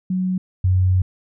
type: tone pair in turn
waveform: sine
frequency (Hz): 185 / 92.5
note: F#3 / F#2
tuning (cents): 0 / 0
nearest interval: octave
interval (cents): 1200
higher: first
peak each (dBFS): -18 / -13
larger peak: second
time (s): 0.1-0.38 / 0.64-1.02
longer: second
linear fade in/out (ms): 5
effects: none